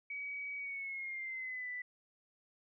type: tone with pitch glide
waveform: sine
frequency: 2268 to 1985.8 Hz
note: C#7 to B6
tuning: +39 to +9 cents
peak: -39 dBFS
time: 0.1-1.82 s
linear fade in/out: 5 ms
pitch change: -230 cents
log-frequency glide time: 0.57-1.69 s
effects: none